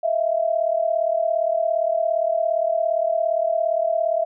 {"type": "tone pair together", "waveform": "sine", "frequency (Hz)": [640, 677.4], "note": ["D#5", "E5"], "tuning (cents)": [49, 47], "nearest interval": "minor second", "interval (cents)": 98, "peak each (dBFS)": -21, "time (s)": [0.03, 4.25], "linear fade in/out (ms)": 10, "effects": []}